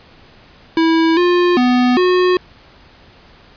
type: tone with pitch steps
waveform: square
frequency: 326.4 / 353.7 / 248.5 / 363.6 Hz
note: E4 / F4 / B3 / F#4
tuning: -17 / +22 / +11 / -30 cents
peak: -11 dBFS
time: 0.77-2.37 s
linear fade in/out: 2 ms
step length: 400 ms
effects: pink hiss -45 dBFS RMS until 3.56 s + resampled to 11025 Hz